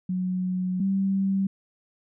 sine tone pair in turn, 183.6 / 194.04 Hz, F#3 / G3, -13 / -17 cents, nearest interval minor second, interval 96 cents, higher second, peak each -24 / -21 dBFS, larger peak second, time 0.09-0.8 / 0.8-1.47 s, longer first, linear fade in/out 5 ms, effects none

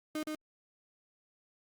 35% pulse tone with echo, 307.9 Hz, D#4, 18 cents flat, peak -32 dBFS, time 0.15-0.23 s, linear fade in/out 2 ms, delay 120 ms, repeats 1, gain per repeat -2 dB, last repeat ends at 0.35 s, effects Opus 48 kbps

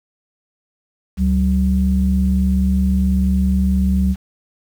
sine tone pair together, 70.86 / 189.3 Hz, C#2 / F#3, +39 / +40 cents, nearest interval octave + perfect fourth, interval 1701 cents, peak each -15 dBFS, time 1.17-4.16 s, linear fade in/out 50 ms, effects tanh soft clip ceiling -5 dBFS + 7-bit

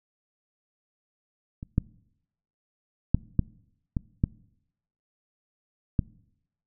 clicks, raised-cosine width 5 ms, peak -24 / -9 / -6 / -8 / -14 / -9 / -9 dBFS, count 7, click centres 1.629 / 1.781 / 3.146 / 3.393 / 3.968 / 4.239 / 5.992 s, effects noise-tail reverb RT60 0.8 s tail -23 dB re dry

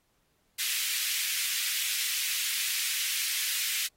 pink high-pass noise, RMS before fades -31 dBFS, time 0.58-3.88 s, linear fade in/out 20 ms, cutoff 2100 Hz, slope 24 dB/octave, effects pink hiss -72 dBFS RMS until 3.96 s + AAC 48 kbps

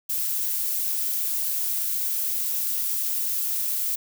violet noise, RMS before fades -26 dBFS, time 0.09-3.96 s, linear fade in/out 10 ms, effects none

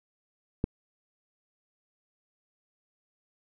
click, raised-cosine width 3 ms, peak -13 dBFS, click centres 0.641 s, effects none

